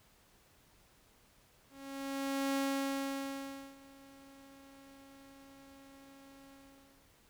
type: tone with ADSR envelope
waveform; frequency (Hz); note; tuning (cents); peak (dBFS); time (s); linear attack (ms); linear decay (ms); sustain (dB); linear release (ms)
sawtooth; 273.7; C#4; -22; -27; 1.69-7.12; 860; 1200; -24; 600
effects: pink hiss -66 dBFS RMS until 7.29 s